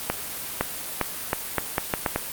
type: accelerating click train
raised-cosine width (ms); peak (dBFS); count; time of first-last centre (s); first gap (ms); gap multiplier
0.5; -6; 9; 0.1-2.16; 510; 0.79
effects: white hiss -33 dBFS RMS until 2.32 s + Opus 32 kbps